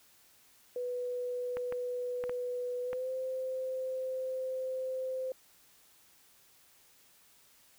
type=tone with pitch glide; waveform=sine; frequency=493.9 to 518.5 Hz; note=B4 to C5; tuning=0 to -16 cents; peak=-33 dBFS; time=0.76-5.32 s; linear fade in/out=2 ms; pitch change=+84 cents; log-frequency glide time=2.83-3.1 s
type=clicks; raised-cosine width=0.5 ms; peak=-26 dBFS; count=5; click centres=1.57 / 1.724 / 2.239 / 2.295 / 2.931 s
effects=white hiss -63 dBFS RMS until 7.78 s